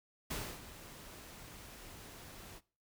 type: noise with ADSR envelope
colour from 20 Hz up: pink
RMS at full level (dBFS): -39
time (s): 0.3-2.61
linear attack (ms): 10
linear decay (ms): 280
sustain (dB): -13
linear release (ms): 45
effects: noise-tail reverb RT60 0.4 s tail -22 dB re dry